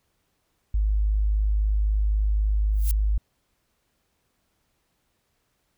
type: tone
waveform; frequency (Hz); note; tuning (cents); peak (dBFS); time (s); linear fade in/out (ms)
sine; 51.9; G#1; 0; -19; 0.74-3.18; 5
type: noise with exponential growth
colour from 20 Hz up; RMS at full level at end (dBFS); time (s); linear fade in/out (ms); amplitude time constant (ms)
violet; -27; 2.73-2.91; 0; 39
effects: pink hiss -72 dBFS RMS until 5.77 s